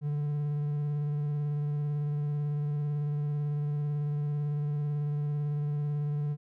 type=tone with vibrato; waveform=triangle; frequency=146.9 Hz; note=D3; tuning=1 cent sharp; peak=-26 dBFS; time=0.01-6.37 s; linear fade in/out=50 ms; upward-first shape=square; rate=18 Hz; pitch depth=16 cents each way; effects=none